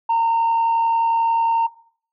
sine tone with amplitude modulation, 917 Hz, A#5, 29 cents flat, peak -12 dBFS, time 0.09-1.67 s, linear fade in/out 10 ms, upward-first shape sine, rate 71.2 Hz, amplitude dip 30%, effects noise-tail reverb RT60 0.5 s tail -19 dB re dry + tanh soft clip ceiling -13 dBFS

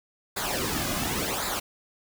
pink noise with flanger, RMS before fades -29 dBFS, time 0.36-1.6 s, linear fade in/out 10 ms, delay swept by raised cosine 0.34 to 2.24 ms, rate 0.91 Hz, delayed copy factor -0.7, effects none

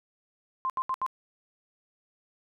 sine tone bursts, 1046.5 Hz, C6, in tune, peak -26 dBFS, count 4, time 0.65-1.064 s, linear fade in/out 0 ms, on 48 ms, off 74 ms, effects none

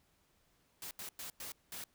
white noise bursts at uneven times, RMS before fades -45 dBFS, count 5, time 0.82-0.91 / 0.99-1.09 / 1.19-1.3 / 1.4-1.52 / 1.72-1.84 s, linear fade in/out 2 ms, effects pink hiss -73 dBFS RMS until 1.94 s

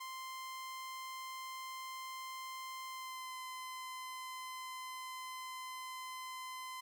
sawtooth tone with pitch glide, 1044 to 1028.4 Hz, C6 to C6, -4 to -30 cents, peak -40 dBFS, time 0-6.81 s, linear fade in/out 10 ms, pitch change -26 cents, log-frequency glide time 2.86-3.36 s, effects 12-bit

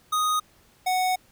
square tone pair in turn, 1244.5 / 740 Hz, D#6 / F#5, 0 / 0 cents, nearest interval major sixth, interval 900 cents, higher first, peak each -22 dBFS, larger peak neither, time 0.12-0.4 / 0.86-1.16 s, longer second, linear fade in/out 10 ms, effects pink hiss -59 dBFS RMS until 1.31 s

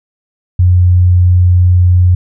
sine tone, 89.7 Hz, F2, 47 cents sharp, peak -4 dBFS, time 0.59-2.15 s, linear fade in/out 5 ms, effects none

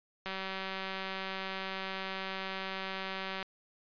click train, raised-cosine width 0.3 ms, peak -22 dBFS, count 606, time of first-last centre 0.26-3.428 s, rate 191 Hz, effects resampled to 11025 Hz

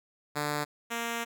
5% pulse tone pair in turn, 147.8 / 233 Hz, D3 / A#3, +11 / -1 cents, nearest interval minor sixth, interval 788 cents, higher second, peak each -18 / -20 dBFS, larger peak first, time 0.35-0.65 / 0.9-1.25 s, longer second, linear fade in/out 20 ms, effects none

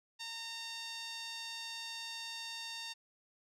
sawtooth tone with band-pass filter, 916 Hz, A#5, 31 cents flat, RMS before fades -44 dBFS, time 0.19-2.94 s, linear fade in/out 20 ms, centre 4300 Hz, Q 2, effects none

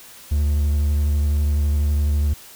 triangle tone with vibrato, 73.5 Hz, D2, 2 cents sharp, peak -14 dBFS, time 0.31-2.34 s, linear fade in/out 10 ms, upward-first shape triangle, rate 12 Hz, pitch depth 30 cents each way, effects white hiss -43 dBFS RMS until 2.55 s

